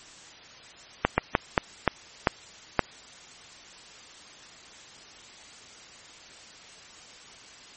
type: slowing click train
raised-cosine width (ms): 0.5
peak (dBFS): -3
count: 7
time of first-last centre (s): 1.05-2.793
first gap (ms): 130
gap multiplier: 1.32
effects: white hiss -48 dBFS RMS until 7.76 s + MP3 32 kbps